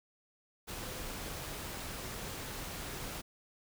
sine tone in noise, 515 Hz, C5, 28 cents flat, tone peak -52 dBFS, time 0.82-1.12 s, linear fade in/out 20 ms, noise pink, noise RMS -42 dBFS, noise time 0.67-3.22 s, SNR -13 dB, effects none

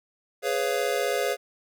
square chord, C# dominant seventh, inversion second, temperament just, 415.8 / 498.9 / 554.4 / 693 Hz, G#4 / B4 / C#5 / E#5, +2 / +17 / 0 / -14 cents, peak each -30 / -30 / -30 / -32 dBFS, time 0.42-1.37 s, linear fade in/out 50 ms, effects none

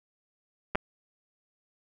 clicks, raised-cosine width 0.5 ms, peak -15 / -10 dBFS, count 2, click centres 0.75 / 0.755 s, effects none

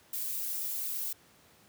violet noise with flanger, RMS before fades -35 dBFS, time 0.13-1.13 s, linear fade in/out 5 ms, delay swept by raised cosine 1.8 to 3.8 ms, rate 2 Hz, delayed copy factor -0.95, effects pink hiss -61 dBFS RMS until 1.68 s + high-pass 100 Hz 12 dB/octave

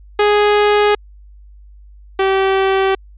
sawtooth tone pair in turn, 415.3 / 385.6 Hz, G#4 / G4, 0 / -28 cents, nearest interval minor second, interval 128 cents, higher first, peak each -6 / -8 dBFS, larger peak first, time 0.19-0.95 / 2.19-2.95 s, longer neither, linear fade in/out 5 ms, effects added 50 Hz sine -38 dBFS peak until 3.17 s + resampled to 8000 Hz

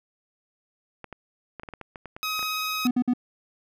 clicks, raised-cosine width 0.5 ms, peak -23 dBFS, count 12, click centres 1.043 / 1.127 / 1.597 / 1.634 / 1.688 / 1.737 / 1.813 / 1.958 / 2.057 / 2.165 / 2.393 / 2.428 s
15% pulse tone with vibrato, 1264 Hz, D#6, 27 cents sharp, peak -20 dBFS, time 2.23-2.87 s, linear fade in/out 0 ms, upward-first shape sine, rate 18 Hz, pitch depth 9 cents each way
triangle tone bursts, 247.2 Hz, B3, 2 cents sharp, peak -17 dBFS, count 3, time 2.85-3.136 s, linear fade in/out 5 ms, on 60 ms, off 53 ms
effects none

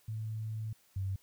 sine tone pair in turn, 109.6 / 96.3 Hz, A2 / G2, -6 / -30 cents, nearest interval major second, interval 224 cents, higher first, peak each -35 / -32 dBFS, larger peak second, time 0.08-0.73 / 0.96-1.16 s, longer first, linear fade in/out 5 ms, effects white hiss -67 dBFS RMS until 1.22 s

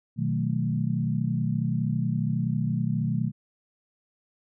sine chord, B dominant seventh, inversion none, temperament equal, 123.47 / 155.56 / 185 / 220 Hz, B2 / D#3 / F#3 / A3, 0 / 0 / 0 / 0 cents, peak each -28 / -28 / -31 / -30 dBFS, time 0.16-3.32 s, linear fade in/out 50 ms, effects none

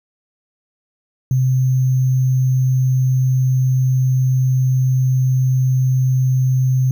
sine tone with sample-and-hold, 129.1 Hz, C3, 23 cents flat, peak -12 dBFS, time 1.31-6.91 s, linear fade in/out 2 ms, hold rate 6300 Hz, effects none

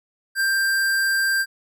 square tone, 1581 Hz, G6, 14 cents sharp, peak -19 dBFS, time 0.35-1.46 s, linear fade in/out 50 ms, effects none

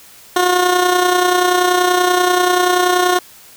15% pulse tone with amplitude modulation, 360 Hz, F#4, 47 cents flat, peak -3 dBFS, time 0.36-3.19 s, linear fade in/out 5 ms, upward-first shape sine, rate 30.4 Hz, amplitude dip 50%, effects white hiss -42 dBFS RMS until 3.56 s

